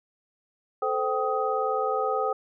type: tone cluster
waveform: sine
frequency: 438.1 / 517 / 776 / 1255 Hz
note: A4 / C5 / G5 / D#6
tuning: -7 / -21 / -18 / +15 cents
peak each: -29 dBFS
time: 0.82-2.33 s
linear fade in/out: 5 ms
effects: none